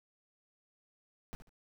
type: noise with echo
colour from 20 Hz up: brown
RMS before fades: -41 dBFS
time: 1.33-1.35 s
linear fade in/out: 0 ms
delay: 71 ms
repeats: 2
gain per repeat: -11 dB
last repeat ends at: 1.492 s
effects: none